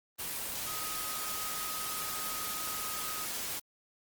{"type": "tone in noise", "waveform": "sine", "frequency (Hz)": 1259, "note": "D#6", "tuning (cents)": 20, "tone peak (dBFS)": -42, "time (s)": [0.66, 3.26], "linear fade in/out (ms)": 20, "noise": "white", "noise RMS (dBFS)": -37, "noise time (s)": [0.18, 3.6], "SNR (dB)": -8, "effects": ["Opus 24 kbps"]}